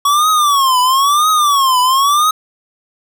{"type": "tone with vibrato", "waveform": "square", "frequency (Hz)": 1122, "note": "C#6", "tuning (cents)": 21, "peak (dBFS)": -10, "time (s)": [0.05, 2.31], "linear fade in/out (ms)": 5, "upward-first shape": "triangle", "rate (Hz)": 1, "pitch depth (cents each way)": 220, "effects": []}